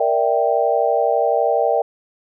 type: chord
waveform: sine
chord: E half-diminished seventh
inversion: second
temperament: equal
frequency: 466.2 / 587.3 / 659.3 / 784 Hz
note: Bb4 / D5 / E5 / G5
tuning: 0 / 0 / 0 / 0 cents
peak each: -20 dBFS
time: 0-1.82 s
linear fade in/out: 5 ms
effects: none